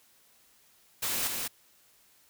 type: noise with echo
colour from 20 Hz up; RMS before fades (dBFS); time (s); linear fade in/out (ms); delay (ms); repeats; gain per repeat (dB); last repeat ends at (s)
white; -31; 1.02-1.28; 10; 200; 1; -3; 1.48
effects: white hiss -63 dBFS RMS until 2.29 s